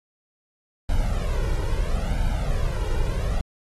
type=noise with flanger; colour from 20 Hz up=brown; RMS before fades=-23 dBFS; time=0.89-3.41 s; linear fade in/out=2 ms; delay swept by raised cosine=1.3 to 2.14 ms; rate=0.74 Hz; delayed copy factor=+0.75; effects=AAC 32 kbps

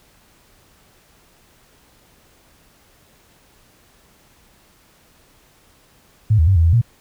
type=tone with pitch steps; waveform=sine; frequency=108 / 79 / 96 / 82.3 / 83.2 / 117.5 Hz; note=A2 / D#2 / G2 / E2 / E2 / A#2; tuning=-32 / +27 / -36 / -2 / +17 / +14 cents; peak=-10 dBFS; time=6.3-6.816 s; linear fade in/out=10 ms; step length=86 ms; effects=pink hiss -54 dBFS RMS until 7 s

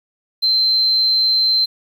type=tone; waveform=triangle; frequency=4108 Hz; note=C8; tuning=33 cents flat; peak=-9 dBFS; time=0.42-1.66 s; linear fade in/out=20 ms; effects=tanh soft clip ceiling -11 dBFS + 8-bit

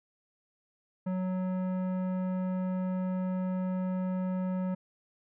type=tone with tanh clipping; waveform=sine; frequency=185 Hz; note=F#3; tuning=in tune; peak=-31 dBFS; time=1.06-4.75 s; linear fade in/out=10 ms; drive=14 dB; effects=none

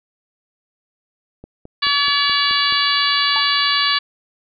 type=click train; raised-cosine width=2 ms; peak=-23 dBFS; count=7; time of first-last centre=1.44-2.725 s; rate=4.67 Hz
type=harmonic tone; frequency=571 Hz; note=D5; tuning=49 cents flat; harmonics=2 / 3 / 4 / 5 / 6 / 7 / 8; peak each=-21 / -22 / -25 / -23 / -22 / -22 / -22 dBFS; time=1.82-3.99 s; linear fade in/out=10 ms
type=tone with exponential decay; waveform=sine; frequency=886 Hz; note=A5; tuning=12 cents sharp; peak=-20 dBFS; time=3.36-3.49 s; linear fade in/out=0 ms; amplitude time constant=27 ms
effects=none

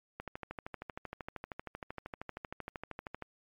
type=click train; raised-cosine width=0.5 ms; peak=-25 dBFS; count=40; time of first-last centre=0.2-3.223 s; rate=12.9 Hz; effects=MP3 64 kbps

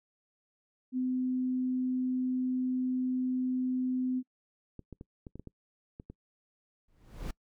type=tone; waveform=sine; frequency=255 Hz; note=C4; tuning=44 cents flat; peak=-28 dBFS; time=0.92-4.23 s; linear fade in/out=50 ms
type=clicks; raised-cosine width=3 ms; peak=-31 dBFS; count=9; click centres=4.793 / 4.927 / 5.011 / 5.268 / 5.356 / 5.396 / 5.473 / 5.999 / 6.1 s
type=noise with exponential growth; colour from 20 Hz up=brown; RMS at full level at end=-32 dBFS; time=6.88-7.31 s; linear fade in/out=5 ms; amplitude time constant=92 ms
effects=noise-tail reverb RT60 0.1 s tail -24 dB re dry

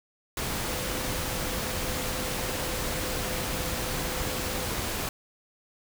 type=tone in noise; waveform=sine; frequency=509 Hz; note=C5; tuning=48 cents flat; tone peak=-39 dBFS; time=0.68-4.65 s; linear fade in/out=2 ms; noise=pink; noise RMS=-31 dBFS; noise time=0.37-5.09 s; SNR=-11 dB; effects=none

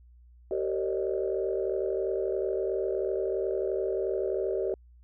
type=tone cluster; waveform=sine; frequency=385 / 456.7 / 530 / 578 / 621 Hz; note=G4 / A#4 / C5 / D5 / D#5; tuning=-31 / -36 / +22 / -28 / -3 cents; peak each=-29 / -33 / -36 / -37 / -35 dBFS; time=0.51-4.74 s; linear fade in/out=2 ms; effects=tanh soft clip ceiling -16 dBFS + added 60 Hz sine -52 dBFS peak until 5.03 s

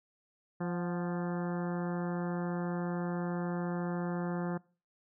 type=harmonic tone with a mistuned harmonic; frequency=174.61 Hz; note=F3; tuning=in tune; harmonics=1 / 2 / 3 / 4 / 5 / 6 / 7 / 8 / 9 / 10; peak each=-33 / -39 / -43 / -45 / -47 / -49 / -50 / -51 / -52 / -53 dBFS; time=0.6-4.58 s; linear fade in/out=10 ms; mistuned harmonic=4; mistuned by=+55 cents; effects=noise-tail reverb RT60 0.4 s tail -24 dB re dry

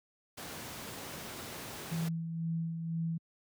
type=noise; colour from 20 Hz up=pink; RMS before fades=-43 dBFS; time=0.37-2.09 s; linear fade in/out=10 ms
type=tone with tremolo; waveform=sine; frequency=164.81 Hz; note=E3; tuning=in tune; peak=-30 dBFS; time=1.91-3.18 s; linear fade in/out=10 ms; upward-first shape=sine; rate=2 Hz; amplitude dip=45%
effects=high-pass 100 Hz 12 dB/octave

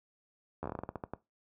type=slowing click train; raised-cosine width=1 ms; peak=-23 dBFS; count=13; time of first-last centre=0.63-1.136 s; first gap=12 ms; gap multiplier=1.21; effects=noise-tail reverb RT60 0.2 s tail -18 dB re dry + high-pass 60 Hz 12 dB/octave

